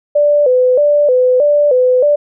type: tone with vibrato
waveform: sine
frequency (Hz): 544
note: C#5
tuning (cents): -33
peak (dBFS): -7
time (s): 0.15-2.16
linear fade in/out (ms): 10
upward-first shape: square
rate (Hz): 1.6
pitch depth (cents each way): 130
effects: none